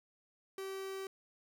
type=tone; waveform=45% pulse; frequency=385.7 Hz; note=G4; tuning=28 cents flat; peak=-40 dBFS; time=0.58-1.07 s; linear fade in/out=2 ms; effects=none